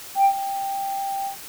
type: tone with ADSR envelope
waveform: sine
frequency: 787 Hz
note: G5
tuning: 7 cents sharp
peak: -9 dBFS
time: 0.15-1.37 s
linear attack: 98 ms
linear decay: 79 ms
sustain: -15 dB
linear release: 110 ms
effects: tanh soft clip ceiling -11 dBFS + white hiss -39 dBFS RMS until 1.48 s